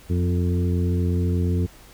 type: harmonic tone with a mistuned harmonic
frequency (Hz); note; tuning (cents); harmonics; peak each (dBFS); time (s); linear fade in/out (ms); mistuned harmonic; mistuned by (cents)
88.5; F2; +23; 1 / 2 / 3 / 4 / 5; -20 / -26 / -30 / -32 / -34; 0.09-1.67; 20; 3; -20
effects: added 48 Hz sine -49 dBFS peak until 1.93 s + pink hiss -49 dBFS RMS until 1.93 s